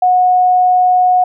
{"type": "tone", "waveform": "sine", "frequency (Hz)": 730, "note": "F#5", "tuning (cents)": -24, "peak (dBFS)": -7, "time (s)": [0.02, 1.24], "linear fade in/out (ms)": 5, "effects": []}